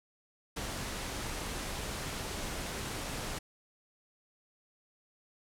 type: noise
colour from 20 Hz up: pink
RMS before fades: -38 dBFS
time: 0.56-3.39 s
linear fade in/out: 10 ms
effects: low-pass 11000 Hz 12 dB/octave